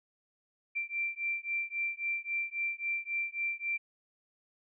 sine beating tone pair, 2353 / 2356.7 Hz, D7 / D7, +3 / +5 cents, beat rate 3.7 Hz, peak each -35 / -35 dBFS, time 0.75-3.78 s, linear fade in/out 20 ms, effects none

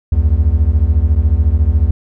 triangle beating tone pair, 68.8 / 82.8 Hz, C#2 / E2, -12 / +8 cents, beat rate 14 Hz, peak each -10 dBFS, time 0.12-1.91 s, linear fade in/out 5 ms, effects none

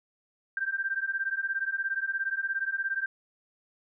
sine beating tone pair, 1568 / 1585 Hz, G6 / G6, 0 / +19 cents, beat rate 17 Hz, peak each -31 dBFS, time 0.57-3.06 s, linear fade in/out 2 ms, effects none

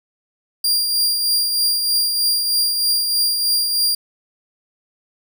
sawtooth tone with tremolo, 4781 Hz, D8, 30 cents sharp, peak -11 dBFS, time 0.64-3.95 s, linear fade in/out 5 ms, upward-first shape triangle, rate 3.2 Hz, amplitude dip 45%, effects none

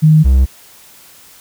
sine / triangle tone pair in turn, 155.56 / 65.4 Hz, D#3 / C2, 0 / 0 cents, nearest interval octave + minor third, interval 1500 cents, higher first, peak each -4 dBFS, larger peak neither, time 0.02-0.24 / 0.24-0.46 s, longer neither, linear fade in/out 20 ms, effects white hiss -42 dBFS RMS until 1.4 s

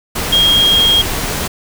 sine tone in noise, 3247 Hz, G#7, 40 cents flat, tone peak -8 dBFS, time 0.32-1.02 s, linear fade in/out 10 ms, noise pink, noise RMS -19 dBFS, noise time 0.15-1.48 s, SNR +8 dB, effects none

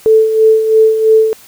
sine tone with tremolo, 440 Hz, A4, in tune, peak -3 dBFS, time 0.06-1.33 s, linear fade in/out 0 ms, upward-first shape sine, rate 3 Hz, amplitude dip 60%, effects white hiss -40 dBFS RMS until 1.47 s

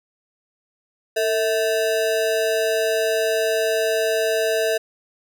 square ring-modulated tone, 550 Hz, C#5, 14 cents flat, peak -16 dBFS, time 1.16-4.78 s, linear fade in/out 10 ms, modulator 100 Hz, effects none

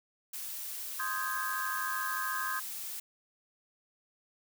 blue noise, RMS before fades -40 dBFS, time 0.33-3 s, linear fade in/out 5 ms
sine chord, Ab major seventh, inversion first, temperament equal, 1046.5 / 1244.5 / 1568 / 1661.2 Hz, C6 / Eb6 / G6 / Ab6, 0 / 0 / 0 / 0 cents, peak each -38 dBFS, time 0.99-2.6 s, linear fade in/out 10 ms
effects none

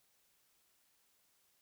silence, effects white hiss -74 dBFS RMS until 1.61 s

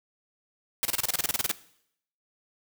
white noise bursts, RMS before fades -26 dBFS, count 14, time 0.83-1.514 s, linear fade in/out 0 ms, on 21 ms, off 30 ms, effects noise-tail reverb RT60 0.7 s tail -18 dB re dry

